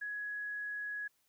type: tone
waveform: sine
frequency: 1675 Hz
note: G#6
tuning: 14 cents sharp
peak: -37 dBFS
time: 0.01-1.08 s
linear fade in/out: 10 ms
effects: white hiss -75 dBFS RMS until 1.28 s